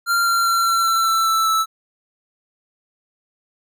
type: tone with pitch steps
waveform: square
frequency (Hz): 1385 / 1374.6 / 1364.4 / 1354.1 / 1344 / 1334 / 1324 / 1314.1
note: F6 / F6 / F6 / E6 / E6 / E6 / E6 / E6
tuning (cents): -15 / -28 / -41 / +46 / +33 / +20 / +7 / -6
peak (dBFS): -16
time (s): 0.06-1.66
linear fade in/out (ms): 50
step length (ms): 200
effects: none